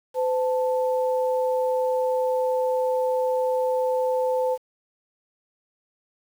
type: tone pair together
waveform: sine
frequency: 510.1 / 880 Hz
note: C5 / A5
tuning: -44 / 0 cents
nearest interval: major sixth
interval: 944 cents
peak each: -21 / -28 dBFS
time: 0.14-4.58 s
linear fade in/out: 50 ms
effects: 8-bit